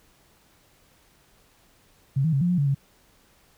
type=tone with pitch steps; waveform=sine; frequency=135.9 / 161 / 136.9 / 175.6 / 178.9 / 142.1 / 138.1 Hz; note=C#3 / E3 / C#3 / F3 / F3 / C#3 / C#3; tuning=-34 / -41 / -21 / +10 / +42 / +43 / -6 cents; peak=-19 dBFS; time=2.16-2.748 s; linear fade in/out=10 ms; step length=84 ms; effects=pink hiss -60 dBFS RMS until 3.57 s